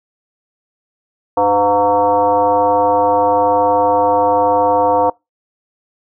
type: tone with frequency modulation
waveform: sine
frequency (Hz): 714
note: F5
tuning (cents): +38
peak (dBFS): -10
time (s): 1.37-5.1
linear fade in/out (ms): 5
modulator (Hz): 207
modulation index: 1.5
effects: noise-tail reverb RT60 0.2 s tail -24 dB re dry